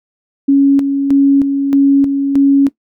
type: tone with tremolo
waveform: sine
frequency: 277.4 Hz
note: C#4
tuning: 1 cent sharp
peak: -5 dBFS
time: 0.48-2.69 s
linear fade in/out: 10 ms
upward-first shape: square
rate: 1.6 Hz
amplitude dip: 50%
effects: noise-tail reverb RT60 0.1 s tail -17 dB re dry

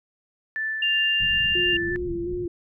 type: tone with tremolo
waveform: sine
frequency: 1760 Hz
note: A6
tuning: in tune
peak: -24 dBFS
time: 0.56-1.96 s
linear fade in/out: 0 ms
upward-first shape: sine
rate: 2.8 Hz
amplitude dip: 30%
type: tone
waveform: sine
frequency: 2794 Hz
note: F7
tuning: in tune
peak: -20 dBFS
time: 0.82-1.77 s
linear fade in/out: 5 ms
type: low-pass noise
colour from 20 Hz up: pink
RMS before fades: -36 dBFS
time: 1.2-2.46 s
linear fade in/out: 2 ms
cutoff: 220 Hz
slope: 96 dB/octave
type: tone with vibrato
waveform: sine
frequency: 349.2 Hz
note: F4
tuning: in tune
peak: -26 dBFS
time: 1.55-2.48 s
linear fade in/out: 5 ms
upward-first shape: square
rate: 2.8 Hz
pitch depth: 32 cents each way
effects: none

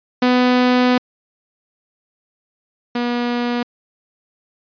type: tone pair in turn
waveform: sawtooth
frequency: 249.5 / 241.3 Hz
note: B3 / B3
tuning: +18 / -40 cents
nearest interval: minor second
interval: 58 cents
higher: first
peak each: -8 / -14 dBFS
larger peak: first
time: 0.22-0.98 / 2.95-3.63 s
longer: first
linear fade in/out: 5 ms
effects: resampled to 11025 Hz

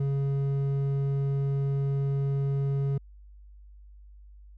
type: tone with hard clipping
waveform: sine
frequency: 138.59 Hz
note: C#3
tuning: in tune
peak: -26 dBFS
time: 0-2.98 s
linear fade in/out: 5 ms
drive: 6 dB
effects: added 50 Hz sine -47 dBFS peak until 4.57 s

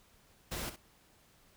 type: noise with echo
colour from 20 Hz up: pink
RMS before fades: -39 dBFS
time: 0.51-0.7 s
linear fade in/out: 10 ms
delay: 63 ms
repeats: 1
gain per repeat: -11 dB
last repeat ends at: 0.763 s
effects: pink hiss -65 dBFS RMS until 1.56 s

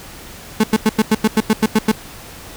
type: tone bursts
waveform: 35% pulse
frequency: 217.6 Hz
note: A3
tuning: 19 cents flat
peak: -8 dBFS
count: 11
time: 0.6-1.917 s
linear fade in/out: 5 ms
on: 37 ms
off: 91 ms
effects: pink hiss -36 dBFS RMS until 2.56 s

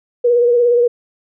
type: tone with vibrato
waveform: sine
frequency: 480.7 Hz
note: B4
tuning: 47 cents flat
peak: -9 dBFS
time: 0.24-0.88 s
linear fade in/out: 10 ms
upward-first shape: sine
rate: 17 Hz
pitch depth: 35 cents each way
effects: none

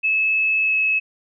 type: tone with pitch glide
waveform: sine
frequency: 2598 to 2583 Hz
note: E7 to E7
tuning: -26 to -36 cents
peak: -16 dBFS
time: 0.03-1 s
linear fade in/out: 20 ms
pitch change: -10 cents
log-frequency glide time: 0.62-0.75 s
effects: none

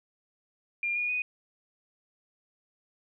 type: tone with pitch steps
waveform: sine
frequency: 2399 / 2441 / 2484 Hz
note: D7 / D#7 / D#7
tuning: +36 / -34 / -3 cents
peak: -27 dBFS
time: 0.83-1.22 s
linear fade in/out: 2 ms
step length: 130 ms
effects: none

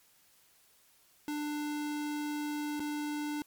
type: tone with dropouts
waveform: square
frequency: 296.6 Hz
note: D4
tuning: 17 cents sharp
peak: -34 dBFS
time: 1.28-3.42 s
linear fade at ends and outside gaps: 1 ms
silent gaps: 2.796-2.802 s
effects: white hiss -65 dBFS RMS until 3.46 s + MP3 96 kbps

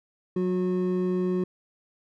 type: tone pair together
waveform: triangle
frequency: 183.4 / 363.8 Hz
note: F#3 / F#4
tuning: -15 / -29 cents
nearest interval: octave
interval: 1186 cents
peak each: -24 dBFS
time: 0.36-1.44 s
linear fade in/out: 5 ms
effects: none

